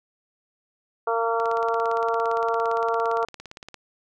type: harmonic tone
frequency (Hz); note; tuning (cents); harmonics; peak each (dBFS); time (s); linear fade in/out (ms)
229.1; A#3; -30; 2 / 3 / 4 / 5 / 6; -25 / -27 / -28 / -29 / -30; 1.07-3.25; 5
type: click train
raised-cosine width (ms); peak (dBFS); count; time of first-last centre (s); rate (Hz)
0.2; -22; 42; 1.4-3.743; 17.5
effects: none